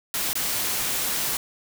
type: noise with dropouts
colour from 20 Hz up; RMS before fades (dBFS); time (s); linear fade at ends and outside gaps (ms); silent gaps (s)
white; -26; 0.14-1.37; 1; 0.331-0.354
effects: none